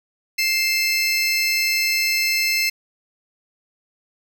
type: tone pair together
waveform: 25% pulse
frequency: 2106 / 2637 Hz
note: C7 / E7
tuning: +11 / 0 cents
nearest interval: major third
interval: 389 cents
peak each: -17 dBFS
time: 0.38-2.7 s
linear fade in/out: 10 ms
effects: none